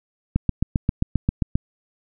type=click train; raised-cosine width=5 ms; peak=-6 dBFS; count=10; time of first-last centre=0.36-1.555 s; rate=7.53 Hz; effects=none